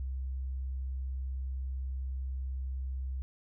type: tone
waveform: sine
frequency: 65.41 Hz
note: C2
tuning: in tune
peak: -33 dBFS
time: 0-3.22 s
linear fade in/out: 0 ms
effects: none